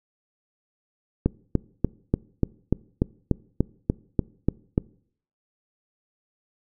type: click train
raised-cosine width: 3 ms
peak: -6 dBFS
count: 13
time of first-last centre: 1.26-4.779 s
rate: 3.41 Hz
effects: noise-tail reverb RT60 0.6 s tail -24 dB re dry